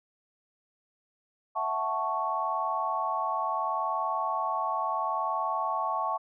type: chord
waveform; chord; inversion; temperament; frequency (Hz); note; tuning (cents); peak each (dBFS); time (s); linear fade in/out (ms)
sine; F# minor seventh; third; equal; 659.3 / 740 / 880 / 1108.7; E5 / F#5 / A5 / C#6; 0 / 0 / 0 / 0; -35 / -35 / -32 / -30; 1.55-6.18; 20
effects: none